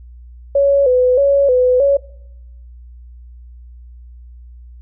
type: tone with vibrato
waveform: sine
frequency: 530 Hz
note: C5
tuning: 22 cents sharp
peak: -9 dBFS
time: 0.55-1.97 s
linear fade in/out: 5 ms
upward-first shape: square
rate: 1.6 Hz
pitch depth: 93 cents each way
effects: noise-tail reverb RT60 0.8 s tail -22 dB re dry + added 60 Hz sine -35 dBFS peak until 4.81 s